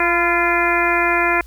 harmonic tone with a mistuned harmonic, 345.8 Hz, F4, 17 cents flat, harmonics 1 / 2 / 3 / 4 / 5 / 6 / 7, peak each -22 / -22 / -22 / -22 / -22 / -22 / -22 dBFS, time 0-1.41 s, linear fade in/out 2 ms, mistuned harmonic 3, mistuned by -35 cents, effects added 56 Hz sine -37 dBFS peak until 1.46 s + white hiss -51 dBFS RMS until 1.46 s

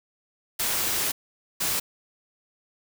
white noise bursts at uneven times, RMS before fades -26 dBFS, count 2, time 0.59-1.12 / 1.6-1.8 s, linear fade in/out 10 ms, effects none

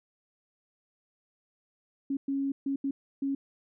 sine tone bursts at uneven times, 275.2 Hz, C#4, 12 cents flat, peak -27 dBFS, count 5, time 2.1-2.17 / 2.28-2.52 / 2.66-2.76 / 2.84-2.91 / 3.22-3.35 s, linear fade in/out 5 ms, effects none

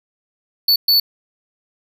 square tone bursts at uneven times, 4466 Hz, C#8, 12 cents sharp, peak -11 dBFS, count 2, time 0.68-0.76 / 0.88-1 s, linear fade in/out 5 ms, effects none

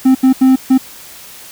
triangle tone bursts at uneven times, 261.6 Hz, C4, in tune, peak -3 dBFS, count 4, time 0.05-0.15 / 0.23-0.33 / 0.41-0.56 / 0.7-0.78 s, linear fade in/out 10 ms, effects white hiss -35 dBFS RMS until 1.51 s

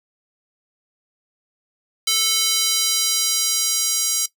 square tone with high-pass filter sweep, 440 Hz, A4, in tune, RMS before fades -20 dBFS, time 2.07-4.26 s, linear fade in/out 5 ms, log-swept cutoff 3700 to 6000 Hz, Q 1.5, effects noise-tail reverb RT60 0.1 s tail -17 dB re dry

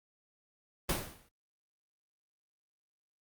pink noise with exponential decay, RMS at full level -28 dBFS, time 0.89-1.29 s, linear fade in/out 5 ms, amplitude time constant 85 ms, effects Opus 32 kbps

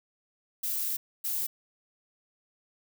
violet noise bursts at uneven times, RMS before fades -31 dBFS, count 2, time 0.63-0.97 / 1.24-1.47 s, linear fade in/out 10 ms, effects none

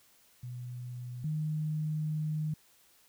sine tone pair in turn, 123.47 / 154.03 Hz, B2 / D#3, 0 / -17 cents, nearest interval major third, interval 383 cents, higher second, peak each -38 / -30 dBFS, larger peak second, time 0.43-1.24 / 1.24-2.54 s, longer second, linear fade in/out 5 ms, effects white hiss -64 dBFS RMS until 3.08 s

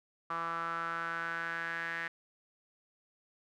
sawtooth tone with band-pass filter sweep, 166.8 Hz, E3, 21 cents sharp, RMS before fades -37 dBFS, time 0.3-2.08 s, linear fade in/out 5 ms, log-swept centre 1200 to 1800 Hz, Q 6, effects none

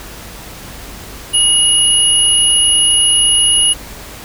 sine tone pair together, 2900 / 10334 Hz, F#7 / E9, -35 / -35 cents, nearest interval octave + minor seventh, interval 2200 cents, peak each -11 dBFS, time 1.33-3.74 s, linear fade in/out 20 ms, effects added 50 Hz sine -36 dBFS peak until 4.24 s + pink hiss -32 dBFS RMS until 4.24 s

